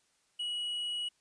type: tone with hard clipping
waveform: sine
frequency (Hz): 2917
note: F#7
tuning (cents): -25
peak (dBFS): -34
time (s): 0.39-1.09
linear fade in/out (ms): 10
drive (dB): 3
effects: white hiss -72 dBFS RMS until 1.2 s + resampled to 22050 Hz